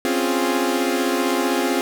sawtooth chord, Db major seventh, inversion third, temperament equal, 261.6 / 277.2 / 349.2 / 415.3 Hz, C4 / Db4 / F4 / Ab4, 0 / 0 / 0 / 0 cents, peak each -19 / -22 / -19 / -22 dBFS, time 0.05-1.81 s, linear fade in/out 0 ms, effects none

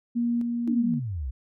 sine tone with tremolo, 236.9 Hz, A#3, 28 cents sharp, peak -22 dBFS, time 0.15-1 s, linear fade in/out 20 ms, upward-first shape square, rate 1.9 Hz, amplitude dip 30%
sine exponential sweep, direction down, 328.2 to 58.27 Hz, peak -28 dBFS, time 0.67-1.31 s, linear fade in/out 10 ms
effects none

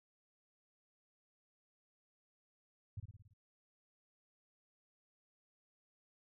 sine tone with echo, 101.4 Hz, G#2, 41 cents flat, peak -40 dBFS, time 2.97-3 s, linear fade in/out 5 ms, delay 56 ms, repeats 6, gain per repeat -4 dB, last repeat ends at 3.336 s, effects none

